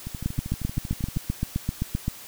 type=two click trains; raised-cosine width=5 ms; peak=-20 / -12 dBFS; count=15 / 15; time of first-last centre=0.07-1.164 / 0.26-2.081 s; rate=12.8 / 7.69 Hz; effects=white hiss -43 dBFS RMS until 2.27 s